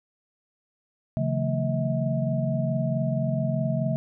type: tone cluster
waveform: sine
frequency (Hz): 136.8 / 161.3 / 180.2 / 224 / 640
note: C#3 / E3 / F#3 / A3 / D#5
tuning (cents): -23 / -37 / -45 / +31 / +49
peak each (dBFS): -26 / -31 / -32 / -30 / -30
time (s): 1.17-3.96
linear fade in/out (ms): 0
effects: none